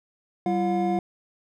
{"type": "tone cluster", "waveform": "triangle", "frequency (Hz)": [191.9, 341.4, 719], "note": ["G3", "F4", "F#5"], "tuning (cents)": [-37, -39, -50], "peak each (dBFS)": -24, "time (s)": [0.46, 0.99], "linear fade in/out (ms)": 2, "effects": []}